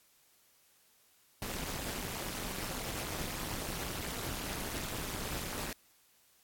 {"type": "noise with amplitude modulation", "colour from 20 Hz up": "pink", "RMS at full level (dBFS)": -35, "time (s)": [1.42, 5.73], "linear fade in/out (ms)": 2, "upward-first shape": "sine", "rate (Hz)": 213, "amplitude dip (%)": 95, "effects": ["white hiss -67 dBFS RMS until 6.43 s", "AAC 64 kbps"]}